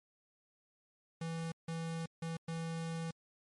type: tone bursts at uneven times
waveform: square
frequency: 164.5 Hz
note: E3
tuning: 3 cents flat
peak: -38 dBFS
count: 4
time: 1.21-1.52 / 1.68-2.06 / 2.22-2.37 / 2.48-3.11 s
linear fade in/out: 5 ms
effects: MP3 48 kbps